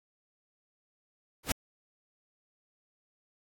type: noise with exponential growth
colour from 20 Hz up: pink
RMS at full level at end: -22 dBFS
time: 1.43-1.52 s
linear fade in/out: 5 ms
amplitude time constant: 18 ms
effects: AAC 64 kbps